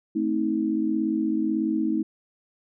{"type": "chord", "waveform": "sine", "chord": "A diminished", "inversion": "none", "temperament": "equal with one note detuned", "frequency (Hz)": [220, 261.6, 318], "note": ["A3", "C4", "Eb4"], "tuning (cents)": [0, 0, 38], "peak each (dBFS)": [-27, -29, -24], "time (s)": [0.15, 2.03], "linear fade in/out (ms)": 10, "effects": []}